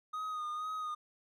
triangle tone with vibrato, 1241 Hz, D#6, 5 cents flat, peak -34 dBFS, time 0.13-0.95 s, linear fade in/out 10 ms, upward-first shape sine, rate 2.1 Hz, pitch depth 34 cents each way, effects none

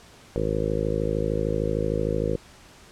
harmonic tone, 53.2 Hz, G#1, 42 cents sharp, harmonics 1 / 2 / 3 / 4 / 5 / 6 / 7 / 8 / 9 / 10, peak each -31 / -32 / -31 / -35 / -35 / -34 / -32 / -33 / -28 / -33 dBFS, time 0.36-2.36 s, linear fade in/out 0 ms, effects pink hiss -50 dBFS RMS until 2.91 s + low-pass 9000 Hz 12 dB/octave

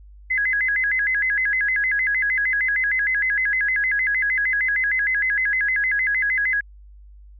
sine tone with vibrato, 1841 Hz, A#6, 22 cents flat, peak -18 dBFS, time 0.3-6.61 s, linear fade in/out 10 ms, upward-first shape square, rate 6.5 Hz, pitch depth 180 cents each way, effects added 50 Hz sine -42 dBFS peak until 7.39 s

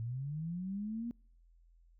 sine linear sweep, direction up, 110 to 240.5 Hz, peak -36 dBFS, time 0-1.11 s, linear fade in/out 0 ms, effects noise-tail reverb RT60 0.5 s tail -26 dB re dry + added 42 Hz sine -61 dBFS peak until 1.99 s

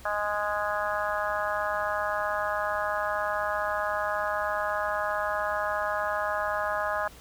harmonic tone, 207.7 Hz, G#3, in tune, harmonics 3 / 4 / 5 / 6 / 7 / 8, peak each -31 / -34 / -34 / -33 / -36 / -34 dBFS, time 0.05-7.08 s, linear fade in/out 5 ms, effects added 60 Hz sine -51 dBFS peak until 7.2 s + pink hiss -51 dBFS RMS until 7.2 s

